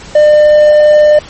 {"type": "tone with hard clipping", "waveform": "triangle", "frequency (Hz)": 601, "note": "D5", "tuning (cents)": 40, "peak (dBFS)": -3, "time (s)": [0.15, 1.19], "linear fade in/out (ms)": 5, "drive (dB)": 6, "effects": ["pink hiss -31 dBFS RMS until 1.29 s", "MP3 32 kbps"]}